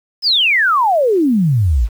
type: exponential sweep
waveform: sine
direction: down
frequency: 5280 to 48.46 Hz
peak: -10 dBFS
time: 0.22-1.89 s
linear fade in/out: 50 ms
effects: 7-bit